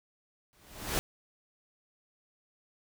pink noise with exponential growth, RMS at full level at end -28 dBFS, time 0.53-0.99 s, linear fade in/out 0 ms, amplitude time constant 100 ms, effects none

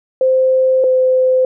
sine tone pair in turn, 520 / 514.6 Hz, C5 / C5, -11 / -29 cents, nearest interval unison, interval 18 cents, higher first, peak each -9 dBFS, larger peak neither, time 0.21-0.84 / 0.84-1.45 s, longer first, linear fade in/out 2 ms, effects none

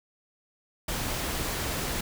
pink noise, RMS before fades -31 dBFS, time 0.88-2.01 s, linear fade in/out 5 ms, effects none

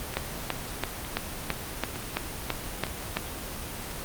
two click trains, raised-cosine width 0.3 ms, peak -19 / -9 dBFS, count 4 / 10, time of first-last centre 0.14-2.867 / 0.17-3.17 s, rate 1.1 / 3 Hz, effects pink hiss -36 dBFS RMS until 4.04 s + Opus 24 kbps

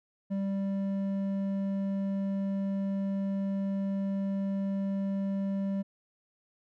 sine tone with hard clipping, 196 Hz, G3, in tune, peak -30 dBFS, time 0.3-5.83 s, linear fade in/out 20 ms, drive 6 dB, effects none

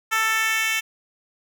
10% pulse tone with high-pass filter sweep, 442.7 Hz, A4, 11 cents sharp, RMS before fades -22 dBFS, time 0.11-0.81 s, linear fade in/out 20 ms, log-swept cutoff 1300 to 2400 Hz, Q 1.7, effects none

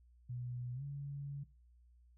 sine tone with pitch glide, 123 to 141.29 Hz, B2 to C#3, -7 to +33 cents, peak -40 dBFS, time 0.29-1.44 s, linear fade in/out 10 ms, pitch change +240 cents, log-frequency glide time 0.74-0.83 s, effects noise-tail reverb RT60 0.3 s tail -19 dB re dry + added 60 Hz sine -62 dBFS peak until 2.17 s

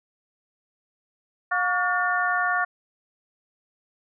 harmonic tone with a mistuned harmonic, 358.9 Hz, F4, 47 cents sharp, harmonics 2 / 3 / 4 / 5, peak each -27 / -27 / -25 / -27 dBFS, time 1.51-2.65 s, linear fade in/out 10 ms, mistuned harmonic 3, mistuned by +88 cents, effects none

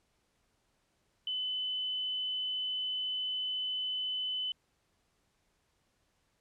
sine tone, 3018 Hz, F#7, 34 cents sharp, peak -32 dBFS, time 1.27-4.52 s, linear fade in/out 2 ms, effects pink hiss -75 dBFS RMS until 6.4 s + low-pass 10000 Hz 12 dB/octave

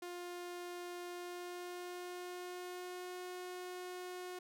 sawtooth tone with pitch glide, 353.2 to 362.1 Hz, F4 to F#4, +20 to -37 cents, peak -40 dBFS, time 0.02-4.39 s, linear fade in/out 5 ms, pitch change +43 cents, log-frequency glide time 1.08-3.19 s, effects none

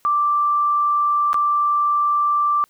sine tone with dropouts, 1174.7 Hz, D6, in tune, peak -15 dBFS, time 0.05-2.64 s, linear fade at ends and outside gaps 0 ms, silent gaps 1.331-1.343 s, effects white hiss -60 dBFS RMS until 2.69 s

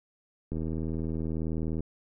click train, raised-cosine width 3 ms, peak -21 dBFS, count 104, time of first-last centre 0.52-1.806 s, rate 80.1 Hz, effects none

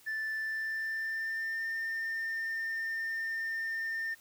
sine tone with pitch glide, 1760 to 1807.4 Hz, A6 to A6, 0 to +46 cents, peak -30 dBFS, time 0.06-4.15 s, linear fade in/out 20 ms, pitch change +46 cents, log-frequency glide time 0.35-1.68 s, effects tanh soft clip ceiling -31 dBFS + white hiss -60 dBFS RMS until 4.2 s

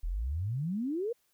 sine exponential sweep, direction up, 36.99 to 493.9 Hz, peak -30 dBFS, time 0.03-1.13 s, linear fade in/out 10 ms, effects white hiss -73 dBFS RMS until 1.33 s

